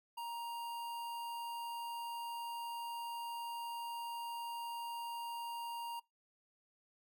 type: tone with notch filter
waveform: square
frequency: 937 Hz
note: A#5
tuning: 9 cents sharp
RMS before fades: -43 dBFS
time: 0.17-6 s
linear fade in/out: 10 ms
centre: 6100 Hz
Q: 1.7
effects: noise-tail reverb RT60 0.2 s tail -24 dB re dry